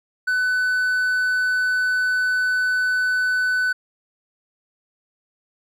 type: tone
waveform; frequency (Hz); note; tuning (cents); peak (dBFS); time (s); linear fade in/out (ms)
triangle; 1500; F#6; +23; -16; 0.27-3.73; 10
effects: none